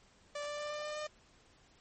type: tone with pitch steps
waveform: sawtooth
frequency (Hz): 585 / 589.1 / 593.2 / 597.3 / 601.4 / 605.6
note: D5 / D5 / D5 / D5 / D5 / D#5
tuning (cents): -7 / +5 / +17 / +29 / +41 / -47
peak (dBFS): -34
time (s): 0.35-1.07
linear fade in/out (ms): 5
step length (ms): 120
effects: pink hiss -65 dBFS RMS until 1.8 s + MP3 32 kbps